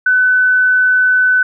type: tone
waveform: sine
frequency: 1505 Hz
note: F#6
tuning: 29 cents sharp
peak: -8 dBFS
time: 0.06-1.43 s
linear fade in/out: 5 ms
effects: none